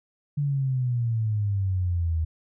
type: exponential sweep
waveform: sine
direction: down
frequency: 146.7 to 78.9 Hz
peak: -22 dBFS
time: 0.37-2.25 s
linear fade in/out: 10 ms
effects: none